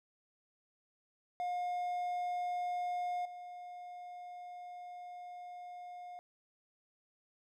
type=tone with level steps; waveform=triangle; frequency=714 Hz; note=F5; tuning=38 cents sharp; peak=-32 / -43 dBFS; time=1.4-6.19 s; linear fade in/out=0 ms; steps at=3.25 s; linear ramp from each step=5 ms; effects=none